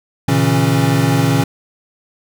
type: tone cluster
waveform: square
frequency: 117.1 / 136.8 / 161.8 / 274.4 Hz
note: A#2 / C#3 / E3 / C#4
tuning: +8 / -23 / -32 / -17 cents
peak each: -18 dBFS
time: 0.28-1.44 s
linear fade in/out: 5 ms
effects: none